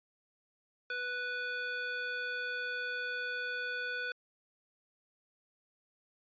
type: tone with high-pass filter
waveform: square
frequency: 493.9 Hz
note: B4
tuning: in tune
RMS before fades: -37 dBFS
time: 0.9-4.12 s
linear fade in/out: 2 ms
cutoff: 1100 Hz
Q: 4
effects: resampled to 11025 Hz